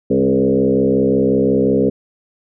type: tone with frequency modulation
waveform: sine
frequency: 342.2 Hz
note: F4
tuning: 35 cents flat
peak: -11 dBFS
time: 0.1-1.9 s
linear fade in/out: 10 ms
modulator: 65.6 Hz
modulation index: 2.6
effects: none